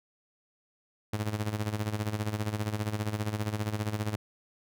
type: tone with tremolo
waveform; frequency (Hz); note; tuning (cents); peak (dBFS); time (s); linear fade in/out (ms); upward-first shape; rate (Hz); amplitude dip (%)
sawtooth; 106.1; G#2; +38; -23; 1.13-4.16; 5; sine; 15; 75
effects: none

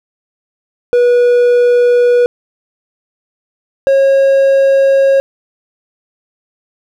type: tone pair in turn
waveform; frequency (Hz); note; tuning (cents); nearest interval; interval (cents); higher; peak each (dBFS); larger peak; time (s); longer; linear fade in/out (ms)
triangle; 486.1 / 544.3; B4 / C#5; -28 / -32; major second; 196; second; -4; neither; 0.93-2.26 / 3.87-5.2; neither; 0
effects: none

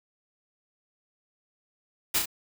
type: noise with echo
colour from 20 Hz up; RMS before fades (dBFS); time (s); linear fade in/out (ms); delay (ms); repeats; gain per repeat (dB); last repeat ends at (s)
white; -24; 2.14-2.19; 10; 34; 2; -4; 2.258
effects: none

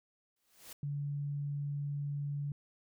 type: noise with exponential growth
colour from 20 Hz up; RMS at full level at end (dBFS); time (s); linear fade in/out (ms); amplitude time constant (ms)
white; -46; 0.36-0.73; 5; 79
type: tone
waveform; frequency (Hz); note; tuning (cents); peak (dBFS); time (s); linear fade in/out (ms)
sine; 143.6; D3; -39; -34; 0.83-2.52; 2
effects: none

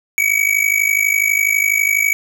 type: tone with amplitude modulation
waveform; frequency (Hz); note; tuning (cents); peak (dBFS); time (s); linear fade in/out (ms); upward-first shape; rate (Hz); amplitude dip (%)
square; 2271; C#7; +41; -10; 0.18-2.13; 0; sine; 52.1; 85
effects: none

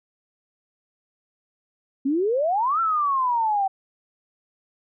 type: exponential two-way sweep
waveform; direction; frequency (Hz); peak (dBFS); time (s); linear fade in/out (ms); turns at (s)
sine; up then down; 260 to 1364 to 761; -19; 2.05-3.68; 10; 2.8
effects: none

